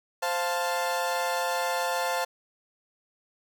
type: chord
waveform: 30% pulse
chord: F major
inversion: second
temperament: equal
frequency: 523.3 / 698.5 / 880 Hz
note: C5 / F5 / A5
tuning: 0 / 0 / 0 cents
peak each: -28 dBFS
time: 0.22-2.25 s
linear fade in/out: 10 ms
effects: none